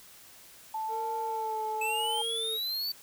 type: tone with pitch glide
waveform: sine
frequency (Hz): 878 to 857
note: A5 to A5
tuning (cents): -4 to -46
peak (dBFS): -31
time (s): 0.74-2.22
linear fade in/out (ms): 5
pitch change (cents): -42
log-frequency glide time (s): 1.32-1.92
type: tone with vibrato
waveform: triangle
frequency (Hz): 448.3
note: A4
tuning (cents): +32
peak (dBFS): -35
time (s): 0.88-2.59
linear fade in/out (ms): 50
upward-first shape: sine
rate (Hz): 0.95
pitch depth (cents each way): 46
type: exponential sweep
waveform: square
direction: up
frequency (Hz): 2600 to 4586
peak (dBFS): -31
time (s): 1.81-2.92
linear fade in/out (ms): 5
effects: white hiss -53 dBFS RMS until 3.02 s